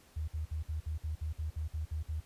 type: tone bursts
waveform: sine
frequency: 77.78 Hz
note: D#2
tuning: in tune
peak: -33 dBFS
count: 12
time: 0.16-2.205 s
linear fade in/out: 10 ms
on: 120 ms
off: 55 ms
effects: pink hiss -62 dBFS RMS until 2.25 s + resampled to 32000 Hz